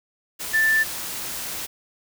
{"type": "tone in noise", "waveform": "sine", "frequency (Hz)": 1767, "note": "A6", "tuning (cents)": 7, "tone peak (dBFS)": -16, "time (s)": [0.53, 0.84], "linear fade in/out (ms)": 20, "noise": "white", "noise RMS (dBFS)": -31, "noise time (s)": [0.39, 1.67], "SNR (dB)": 12, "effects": []}